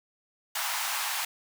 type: high-pass noise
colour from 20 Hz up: pink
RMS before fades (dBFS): -31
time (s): 0.55-1.25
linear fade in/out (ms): 5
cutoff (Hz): 760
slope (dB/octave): 48
effects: none